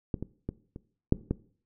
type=clicks; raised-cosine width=3 ms; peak=-16 / -21 / -19 / -28 / -7 / -14 dBFS; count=6; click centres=0.142 / 0.226 / 0.49 / 0.761 / 1.124 / 1.31 s; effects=noise-tail reverb RT60 0.5 s tail -19 dB re dry